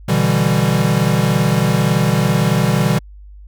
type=chord; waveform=square; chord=E minor seventh; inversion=second; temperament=equal; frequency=123.47 / 146.83 / 164.81 / 196 Hz; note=B2 / D3 / E3 / G3; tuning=0 / 0 / 0 / 0 cents; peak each=-19 dBFS; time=0.08-2.99 s; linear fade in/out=10 ms; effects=added 50 Hz sine -35 dBFS peak until 3.47 s